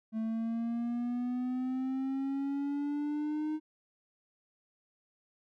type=exponential sweep; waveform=triangle; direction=up; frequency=220 to 310.4 Hz; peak=-29 dBFS; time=0.12-3.6 s; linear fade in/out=50 ms; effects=none